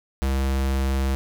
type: tone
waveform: square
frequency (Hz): 67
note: C2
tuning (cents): +42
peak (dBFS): -21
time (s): 0.22-1.15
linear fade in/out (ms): 0
effects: none